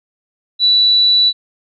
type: tone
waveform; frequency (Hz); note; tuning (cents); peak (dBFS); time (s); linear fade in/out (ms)
sine; 3951; B7; 0; -8; 0.59-1.33; 50
effects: none